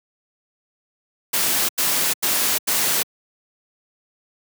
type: noise bursts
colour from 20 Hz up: white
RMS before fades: -20 dBFS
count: 4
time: 1.33-3.031 s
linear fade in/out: 10 ms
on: 360 ms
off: 87 ms
effects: high-pass 150 Hz 12 dB/octave